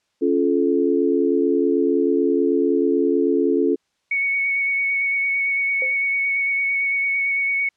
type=chord; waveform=sine; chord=Db augmented; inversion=none; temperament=just; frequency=277.2 / 346.5 / 433.1 Hz; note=Db4 / F4 / A4; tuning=0 / -14 / -27 cents; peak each=-20 dBFS; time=0.21-3.76 s; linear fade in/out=20 ms
type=tone with vibrato; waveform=sine; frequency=2224 Hz; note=C#7; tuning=5 cents sharp; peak=-18 dBFS; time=4.11-7.69 s; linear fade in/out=5 ms; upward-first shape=sine; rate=8.9 Hz; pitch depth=15 cents each way
type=tone with exponential decay; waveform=sine; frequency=518 Hz; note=C5; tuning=17 cents flat; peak=-25 dBFS; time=5.82-6 s; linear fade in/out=1 ms; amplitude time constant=39 ms
effects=white hiss -70 dBFS RMS until 7.76 s + low-pass 6000 Hz 12 dB/octave